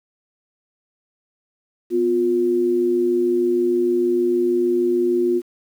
sine tone pair together, 248.1 / 354.6 Hz, B3 / F4, +8 / +26 cents, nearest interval tritone, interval 618 cents, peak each -24 / -16 dBFS, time 1.9-5.42 s, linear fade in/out 50 ms, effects 8-bit

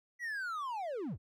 triangle linear sweep, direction down, 1975.5 to 54.2 Hz, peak -34 dBFS, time 0.19-1.18 s, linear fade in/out 50 ms, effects none

